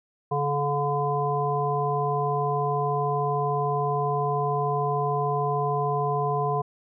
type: harmonic tone with a mistuned harmonic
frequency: 143.4 Hz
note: D3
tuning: 41 cents flat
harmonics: 1 / 3 / 5 / 7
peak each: -28 / -28 / -28 / -28 dBFS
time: 0.31-6.62 s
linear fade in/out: 10 ms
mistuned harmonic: 7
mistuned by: +22 cents
effects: none